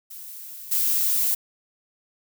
violet noise with level steps, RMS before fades -39 / -22 dBFS, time 0.1-1.35 s, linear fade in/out 10 ms, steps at 0.71 s, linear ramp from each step 10 ms, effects none

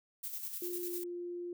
violet noise with tremolo, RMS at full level -40 dBFS, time 0.23-1.04 s, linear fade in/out 10 ms, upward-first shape square, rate 10 Hz, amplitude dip 45%
sine tone with pitch glide, 352.9 to 350.5 Hz, F4 to F4, +18 to +6 cents, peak -38 dBFS, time 0.62-1.53 s, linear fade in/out 2 ms, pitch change -12 cents, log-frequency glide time 0.77-0.94 s
effects none

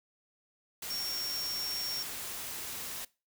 sine tone in noise, 5520 Hz, F8, 21 cents flat, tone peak -34 dBFS, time 0.9-2.03 s, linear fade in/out 5 ms, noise white, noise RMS -40 dBFS, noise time 0.82-3.05 s, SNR +3 dB, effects noise-tail reverb RT60 0.3 s tail -22 dB re dry

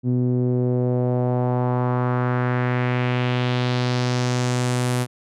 sawtooth tone with low-pass filter sweep, 124.3 Hz, B2, 12 cents sharp, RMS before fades -21 dBFS, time 0.03-5.07 s, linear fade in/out 50 ms, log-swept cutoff 270 to 11000 Hz, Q 1.9, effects none

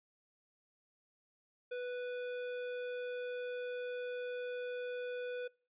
sine tone with hard clipping, 493.9 Hz, B4, in tune, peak -40 dBFS, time 1.71-5.48 s, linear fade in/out 10 ms, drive 16 dB, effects noise-tail reverb RT60 0.4 s tail -25 dB re dry + resampled to 8000 Hz

